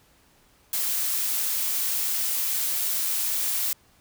blue noise, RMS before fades -26 dBFS, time 0.73-3.73 s, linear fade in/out 2 ms, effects pink hiss -60 dBFS RMS until 4 s

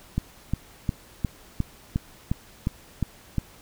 click train, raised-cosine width 5 ms, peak -11 dBFS, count 10, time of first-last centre 0.18-3.383 s, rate 2.81 Hz, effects pink hiss -51 dBFS RMS until 3.61 s

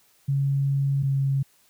sine tone pair in turn, 138.59 / 136.84 Hz, C#3 / C#3, 0 / -22 cents, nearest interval unison, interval 22 cents, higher first, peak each -20 dBFS, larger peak neither, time 0.28-1.03 / 1.03-1.43 s, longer first, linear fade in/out 10 ms, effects white hiss -61 dBFS RMS until 1.69 s

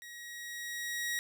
sawtooth tone with level ramp, 1900 Hz, A#6, 33 cents sharp, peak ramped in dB -43 to -28 dBFS, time 0.02-1.19 s, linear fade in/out 0 ms, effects none

